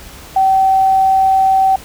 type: tone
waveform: sine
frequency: 768 Hz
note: G5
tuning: 36 cents flat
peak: -8 dBFS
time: 0.36-1.76 s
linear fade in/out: 5 ms
effects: added 62 Hz sine -40 dBFS peak until 1.84 s + pink hiss -36 dBFS RMS until 1.84 s